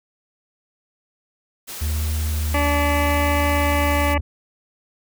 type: noise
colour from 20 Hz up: white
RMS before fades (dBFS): -33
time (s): 1.67-4.15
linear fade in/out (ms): 20
type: tone with vibrato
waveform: triangle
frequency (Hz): 76.6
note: D#2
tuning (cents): -27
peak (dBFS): -18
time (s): 1.81-4.21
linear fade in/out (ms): 10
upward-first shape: triangle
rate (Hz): 0.79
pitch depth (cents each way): 25
type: harmonic tone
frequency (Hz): 288.5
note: D4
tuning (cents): -31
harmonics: 1 / 2 / 3 / 4 / 6 / 7 / 8 / 9 / 10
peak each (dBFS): -25 / -24 / -25 / -27 / -32 / -28 / -30 / -35 / -35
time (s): 2.54-4.18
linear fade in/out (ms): 5
effects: none